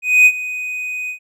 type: tone with ADSR envelope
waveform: triangle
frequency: 2496 Hz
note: D#7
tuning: 5 cents sharp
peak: -3 dBFS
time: 0.02-1.19 s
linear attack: 240 ms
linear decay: 55 ms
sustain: -17 dB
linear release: 97 ms
effects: none